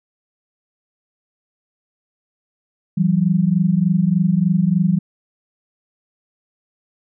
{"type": "tone pair together", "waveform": "sine", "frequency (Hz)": [166.65, 190], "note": ["E3", "F#3"], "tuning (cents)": [19, 46], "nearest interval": "major second", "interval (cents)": 227, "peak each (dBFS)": -16, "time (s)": [2.97, 4.99], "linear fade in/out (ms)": 10, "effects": []}